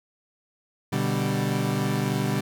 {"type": "chord", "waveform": "30% pulse", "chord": "G major", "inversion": "first", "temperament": "equal", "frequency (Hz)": [123.47, 146.83, 196], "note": ["B2", "D3", "G3"], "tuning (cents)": [0, 0, 0], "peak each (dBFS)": -25, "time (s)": [0.92, 2.41], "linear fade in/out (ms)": 10, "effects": []}